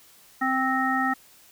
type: harmonic tone with a mistuned harmonic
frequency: 261.6 Hz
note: C4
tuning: in tune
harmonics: 1 / 3 / 5 / 7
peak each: -27 / -27 / -27 / -27 dBFS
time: 0.41-1.14 s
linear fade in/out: 10 ms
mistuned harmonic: 7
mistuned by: +27 cents
effects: white hiss -54 dBFS RMS until 1.51 s